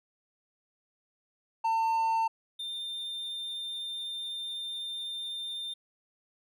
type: tone pair in turn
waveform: triangle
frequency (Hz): 901 / 3604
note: A5 / A7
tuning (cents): +41 / +41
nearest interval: 2 octaves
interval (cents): 2400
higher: second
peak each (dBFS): -23 / -33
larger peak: first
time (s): 1.64-2.28 / 2.59-5.74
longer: second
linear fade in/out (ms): 10
effects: none